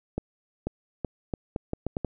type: accelerating click train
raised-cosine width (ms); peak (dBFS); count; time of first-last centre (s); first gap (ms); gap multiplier
2; -15; 9; 0.18-2.047; 490; 0.77
effects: none